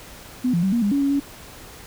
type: tone with pitch steps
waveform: sine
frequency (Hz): 251.2 / 171.3 / 191.4 / 236 / 203.1 / 281.2 / 278.2 / 281.5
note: B3 / F3 / G3 / A#3 / G#3 / C#4 / C#4 / C#4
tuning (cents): +30 / -33 / -41 / +22 / -38 / +25 / +6 / +27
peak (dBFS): -17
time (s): 0.44-1.2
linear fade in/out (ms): 10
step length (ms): 95
effects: pink hiss -42 dBFS RMS until 1.86 s